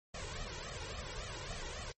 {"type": "noise with flanger", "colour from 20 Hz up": "pink", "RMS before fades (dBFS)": -43, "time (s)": [0.14, 1.92], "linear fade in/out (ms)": 5, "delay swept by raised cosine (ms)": [1.6, 2.14], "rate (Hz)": 3.6, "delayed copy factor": 0.95, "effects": ["noise-tail reverb RT60 0.1 s tail -26 dB re dry", "MP3 32 kbps"]}